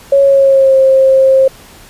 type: tone with pitch glide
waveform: sine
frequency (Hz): 554 to 532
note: C#5 to C5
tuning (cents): -1 to +29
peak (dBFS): -4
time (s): 0.12-1.48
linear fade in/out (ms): 5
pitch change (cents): -70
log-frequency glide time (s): 0.22-0.76
effects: pink hiss -38 dBFS RMS until 1.89 s + resampled to 32000 Hz